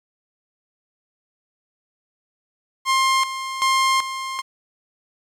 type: tone with tremolo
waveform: sawtooth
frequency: 1060 Hz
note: C6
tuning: 22 cents sharp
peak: -12 dBFS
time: 2.85-4.42 s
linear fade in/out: 50 ms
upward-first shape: square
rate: 1.3 Hz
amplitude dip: 70%
effects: low-pass 9000 Hz 12 dB/octave + 9-bit